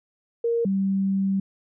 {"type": "tone pair in turn", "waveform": "sine", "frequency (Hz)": [466.2, 194.21], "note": ["A#4", "G3"], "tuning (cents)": [0, -16], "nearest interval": "octave + minor third", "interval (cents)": 1516, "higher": "first", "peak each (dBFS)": -20, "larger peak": "neither", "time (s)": [[0.44, 0.65], [0.65, 1.4]], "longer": "second", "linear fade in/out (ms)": 5, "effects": []}